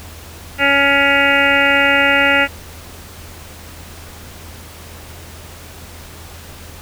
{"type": "harmonic tone", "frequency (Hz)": 279.9, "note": "C#4", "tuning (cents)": 17, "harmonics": [1, 2, 3, 5, 6, 7, 8, 9, 10], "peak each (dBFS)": [-22, -19, -21, -17, -22, -16, -20, -20, -20], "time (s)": [0.58, 2.48], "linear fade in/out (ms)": 50, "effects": ["added 82 Hz sine -37 dBFS peak until 6.81 s", "pink hiss -37 dBFS RMS until 6.81 s"]}